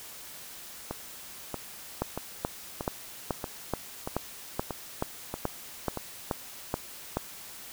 two click trains, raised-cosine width 1 ms, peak -18 / -13 dBFS, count 9 / 13, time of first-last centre 0.91-5.973 / 2.02-7.17 s, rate 1.58 / 2.33 Hz, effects white hiss -45 dBFS RMS until 7.72 s

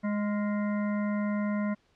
harmonic tone with a mistuned harmonic, 207.5 Hz, G#3, 1 cent flat, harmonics 1 / 3 / 5 / 7 / 9 / 10, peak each -27 / -37 / -41 / -44 / -46 / -47 dBFS, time 0.03-1.75 s, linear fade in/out 20 ms, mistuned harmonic 7, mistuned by -53 cents, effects pink hiss -68 dBFS RMS until 1.95 s + low-pass 5000 Hz 12 dB/octave

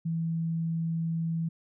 sine tone, 164.5 Hz, E3, 3 cents flat, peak -27 dBFS, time 0.05-1.49 s, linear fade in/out 10 ms, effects none

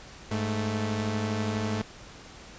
sawtooth tone pair together, 103.64 / 219.6 Hz, G#2 / A3, -3 / -3 cents, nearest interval octave + minor second, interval 1300 cents, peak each -26 dBFS, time 0.31-1.82 s, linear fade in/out 5 ms, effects pink hiss -47 dBFS RMS until 2.58 s + resampled to 16000 Hz

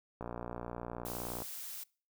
click train, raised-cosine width 1 ms, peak -26 dBFS, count 73, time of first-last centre 0.21-1.42 s, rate 59.5 Hz
blue noise, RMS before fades -44 dBFS, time 1.05-1.84 s, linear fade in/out 10 ms
effects noise-tail reverb RT60 0.4 s tail -24 dB re dry

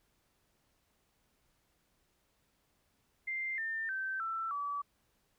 sine tone with pitch steps, 2093 / 1801.1 / 1550 / 1333.8 / 1147.8 Hz, C7 / A6 / G6 / E6 / D6, 0 / +40 / -20 / +20 / -40 cents, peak -34 dBFS, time 3.27-4.82 s, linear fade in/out 10 ms, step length 310 ms, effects pink hiss -75 dBFS RMS until 5.38 s

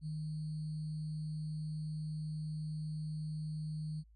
sine tone with sample-and-hold, 154.7 Hz, D#3, 10 cents flat, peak -37 dBFS, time 0.01-4.04 s, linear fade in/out 50 ms, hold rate 4410 Hz, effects added 54 Hz sine -59 dBFS peak until 4.15 s + resampled to 24000 Hz

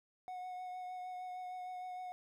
triangle tone with vibrato, 732 Hz, F#5, 19 cents flat, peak -40 dBFS, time 0.28-2.12 s, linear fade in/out 0 ms, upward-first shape triangle, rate 6.5 Hz, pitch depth 19 cents each way, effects 13-bit

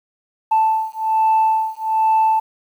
sine beating tone pair, 880 / 881.2 Hz, A5 / A5, 0 / +2 cents, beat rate 1.2 Hz, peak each -16 dBFS, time 0.51-2.4 s, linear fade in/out 10 ms, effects tanh soft clip ceiling -9 dBFS + 8-bit

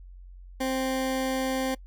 20% pulse tone, 262.5 Hz, C4, 6 cents sharp, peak -21 dBFS, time 0.6-1.75 s, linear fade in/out 10 ms, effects noise-tail reverb RT60 0.1 s tail -23 dB re dry + added 45 Hz sine -43 dBFS peak until 1.86 s

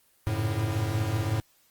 square tone cluster, 92.6 / 108.6 / 114.2 / 140.9 Hz, F#2 / A2 / A#2 / C#3, +2 / -22 / -35 / +29 cents, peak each -33 / -28 / -37 / -37 dBFS, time 0.27-1.4 s, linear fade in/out 0 ms, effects white hiss -64 dBFS RMS until 1.7 s + Opus 24 kbps

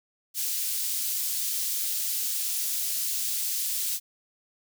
white high-pass noise, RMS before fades -29 dBFS, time 0.34-4 s, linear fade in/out 50 ms, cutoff 4200 Hz, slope 12 dB/octave, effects none

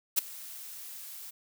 blue noise with ADSR envelope, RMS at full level -22 dBFS, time 0.16-1.31 s, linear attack 26 ms, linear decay 7 ms, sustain -22 dB, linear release 13 ms, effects none

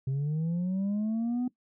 sine linear sweep, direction up, 130.81 to 252.3 Hz, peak -24 dBFS, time 0.07-1.48 s, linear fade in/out 5 ms, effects noise-tail reverb RT60 0.1 s tail -19 dB re dry + tanh soft clip ceiling -26 dBFS

